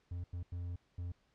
triangle tone bursts at uneven times, 87.7 Hz, F2, 8 cents sharp, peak -36 dBFS, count 4, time 0.11-0.24 / 0.33-0.43 / 0.52-0.76 / 0.98-1.12 s, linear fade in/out 5 ms, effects pink hiss -74 dBFS RMS until 1.34 s + low-pass 5000 Hz 12 dB/octave

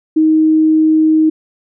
sine tone, 314.1 Hz, D#4, 16 cents sharp, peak -7 dBFS, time 0.16-1.3 s, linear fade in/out 10 ms, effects none

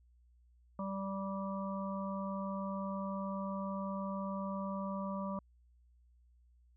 harmonic tone, 194.7 Hz, G3, 12 cents flat, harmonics 1 / 3 / 5 / 6, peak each -38 / -43 / -45 / -45 dBFS, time 0.79-5.39 s, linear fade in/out 2 ms, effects added 60 Hz sine -63 dBFS peak until 6.76 s

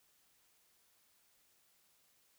silence, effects white hiss -72 dBFS RMS until 2.38 s

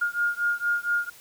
sine beating tone pair, 1417 / 1421.3 Hz, F6 / F6, +25 / +30 cents, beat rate 4.3 Hz, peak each -26 dBFS, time 0.01-1.1 s, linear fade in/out 10 ms, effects white hiss -50 dBFS RMS until 1.2 s

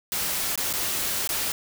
white noise with dropouts, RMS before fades -27 dBFS, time 0.12-1.52 s, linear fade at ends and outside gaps 1 ms, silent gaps 0.557-0.576 / 0.728-0.736 / 1.275-1.291 s, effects none

